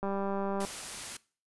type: click train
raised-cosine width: 1 ms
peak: -21 dBFS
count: 123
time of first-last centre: 0.03-0.649 s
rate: 197 Hz
type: noise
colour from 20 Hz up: white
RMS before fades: -40 dBFS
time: 0.6-1.17 s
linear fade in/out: 5 ms
effects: noise-tail reverb RT60 0.4 s tail -21 dB re dry + resampled to 24000 Hz